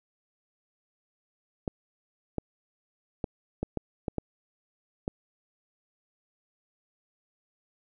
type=clicks; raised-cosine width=2 ms; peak=-16 dBFS; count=8; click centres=1.678 / 2.383 / 3.242 / 3.63 / 3.773 / 4.082 / 4.183 / 5.079 s; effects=none